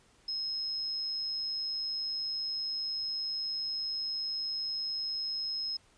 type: tone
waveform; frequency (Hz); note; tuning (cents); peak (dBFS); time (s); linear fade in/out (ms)
sine; 5150; E8; -41; -32; 0.28-5.77; 5
effects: pink hiss -64 dBFS RMS until 5.97 s + resampled to 22050 Hz